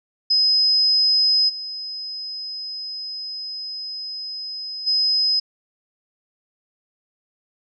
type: tone with level steps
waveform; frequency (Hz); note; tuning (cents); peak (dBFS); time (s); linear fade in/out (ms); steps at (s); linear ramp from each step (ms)
sine; 5060; D#8; +28; -14 / -28 / -16; 0.3-5.4; 10; 1.48 / 4.86; 20
effects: none